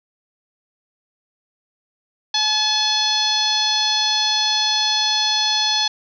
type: harmonic tone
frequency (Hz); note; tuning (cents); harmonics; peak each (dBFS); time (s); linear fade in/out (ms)
857; A5; -46; 1 / 2 / 3 / 4 / 5 / 6 / 7; -25 / -29 / -32 / -20 / -21 / -27 / -28; 2.34-5.88; 5
effects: none